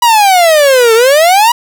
45% pulse exponential two-way sweep, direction down then up, 979 to 440 to 979 Hz, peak -4 dBFS, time 0.02-1.52 s, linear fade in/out 5 ms, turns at 0.94 s, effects none

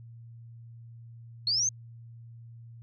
sine linear sweep, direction up, 4220 to 6480 Hz, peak -24 dBFS, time 1.47-1.69 s, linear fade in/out 2 ms, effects added 116 Hz sine -45 dBFS peak until 2.82 s

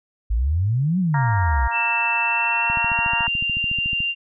sine exponential two-way sweep, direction up then down, 50.7 to 191.8 to 58.5 Hz, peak -17 dBFS, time 0.3-1.68 s, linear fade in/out 10 ms, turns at 0.99 s
harmonic tone, 233.1 Hz, A#3, in tune, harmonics 3 / 4 / 5 / 6 / 7 / 8, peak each -35 / -23 / -35 / -31 / -32 / -31 dBFS, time 1.14-3.27 s, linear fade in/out 2 ms
sine tone with pitch glide, 2660 to 2784 Hz, E7 to F7, +15 to -6 cents, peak -20 dBFS, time 1.71-4.15 s, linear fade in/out 50 ms, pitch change +79 cents, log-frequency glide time 2.23-3.27 s
click train, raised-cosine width 5 ms, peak -20 dBFS, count 19, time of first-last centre 2.7-4.004 s, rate 13.8 Hz
effects none

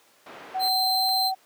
pink low-pass noise, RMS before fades -40 dBFS, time 0.26-0.69 s, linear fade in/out 5 ms, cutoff 2300 Hz, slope 12 dB/octave
sine tone with pitch glide, 754 to 760.6 Hz, F#5 to F#5, +32 to +48 cents, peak -24 dBFS, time 0.54-1.35 s, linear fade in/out 20 ms, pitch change +16 cents, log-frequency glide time 0.85-1.04 s
45% pulse tone, 4109 Hz, C8, 32 cents flat, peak -22 dBFS, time 0.59-1.32 s, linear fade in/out 50 ms
click, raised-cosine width 0.3 ms, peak -29 dBFS, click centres 1.092 s
effects pink hiss -58 dBFS RMS until 1.45 s + high-pass 400 Hz 12 dB/octave

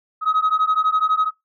sine beating tone pair, 1262 / 1274 Hz, D#6 / D#6, +24 / +41 cents, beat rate 12 Hz, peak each -17 dBFS, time 0.21-1.31 s, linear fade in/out 50 ms, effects noise-tail reverb RT60 0.2 s tail -25 dB re dry + tanh soft clip ceiling -12 dBFS

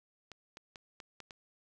clicks, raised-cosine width 0.2 ms, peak -30 dBFS, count 6, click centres 0.317 / 0.571 / 0.758 / 1.002 / 1.203 / 1.308 s, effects none

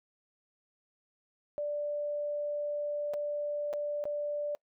sine tone with dropouts, 587.3 Hz, D5, in tune, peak -31 dBFS, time 1.58-4.55 s, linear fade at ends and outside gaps 0 ms, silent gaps 3.136-3.14 / 3.73-3.736 / 4.04-4.054 s, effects noise-tail reverb RT60 0.1 s tail -26 dB re dry

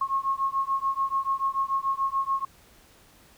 sine beating tone pair, 1082 / 1088.9 Hz, C#6 / C#6, -42 / -31 cents, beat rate 6.9 Hz, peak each -27 dBFS, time 0.01-2.45 s, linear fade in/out 5 ms, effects pink hiss -56 dBFS RMS until 3.37 s

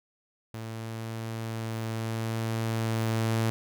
sawtooth tone with level ramp, 112.6 Hz, A2, 40 cents sharp, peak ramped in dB -32 to -20 dBFS, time 0.54-3.5 s, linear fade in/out 0 ms, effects none

